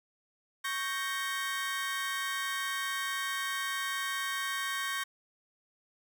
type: chord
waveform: 30% pulse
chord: G diminished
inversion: second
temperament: equal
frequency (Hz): 1108.7 / 1568 / 1864.7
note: Db6 / G6 / Bb6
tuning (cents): 0 / 0 / 0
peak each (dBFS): -34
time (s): 0.64-5.04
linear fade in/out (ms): 10
effects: none